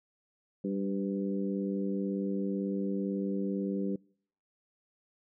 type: harmonic tone with a mistuned harmonic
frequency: 98 Hz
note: G2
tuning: in tune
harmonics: 2 / 3 / 4 / 5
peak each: -32 / -36 / -38 / -40 dBFS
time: 0.64-3.96 s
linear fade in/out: 5 ms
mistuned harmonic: 5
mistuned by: +23 cents
effects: noise-tail reverb RT60 0.6 s tail -26 dB re dry